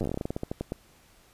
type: slowing click train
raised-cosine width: 2 ms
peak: -17 dBFS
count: 18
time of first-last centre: 0.01-0.721 s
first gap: 9 ms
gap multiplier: 1.17
effects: pink hiss -59 dBFS RMS until 1.33 s + resampled to 32000 Hz